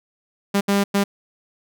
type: tone bursts at uneven times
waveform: sawtooth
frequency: 200 Hz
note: G3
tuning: 35 cents sharp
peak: -12 dBFS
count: 3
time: 0.54-0.61 / 0.68-0.84 / 0.94-1.04 s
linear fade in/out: 10 ms
effects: none